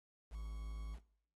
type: tone with quantisation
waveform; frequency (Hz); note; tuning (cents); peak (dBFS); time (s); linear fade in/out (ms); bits
triangle; 53.7; A1; -41; -40; 0.3-0.99; 50; 10
effects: noise-tail reverb RT60 0.6 s tail -19 dB re dry + AAC 32 kbps